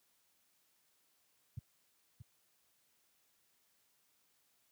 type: tone with echo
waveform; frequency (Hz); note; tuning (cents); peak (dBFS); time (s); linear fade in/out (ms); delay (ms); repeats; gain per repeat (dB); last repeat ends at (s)
sine; 111.7; A2; +27; -37; 1.57-1.59; 5; 630; 1; -9; 2.22
effects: white hiss -75 dBFS RMS until 4.71 s + high-pass 60 Hz 12 dB/octave